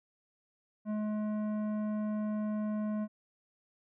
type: tone with tanh clipping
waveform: triangle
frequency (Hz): 212.3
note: G#3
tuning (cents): +38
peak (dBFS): -33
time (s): 0.85-3.08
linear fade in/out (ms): 50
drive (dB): 16
effects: none